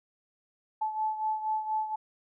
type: beating tone pair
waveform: sine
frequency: 866 / 870.2 Hz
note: A5 / A5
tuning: -28 / -19 cents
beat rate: 4.2 Hz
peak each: -29 / -35 dBFS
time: 0.81-1.96 s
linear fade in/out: 10 ms
effects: none